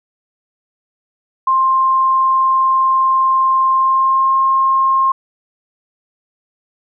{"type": "tone with pitch glide", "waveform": "sine", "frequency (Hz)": [1055, 1066.6], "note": ["C6", "C6"], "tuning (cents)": [14, 33], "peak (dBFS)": -10, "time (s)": [1.47, 5.12], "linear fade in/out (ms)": 5, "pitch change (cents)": 19, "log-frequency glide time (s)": [3.74, 4.36], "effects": []}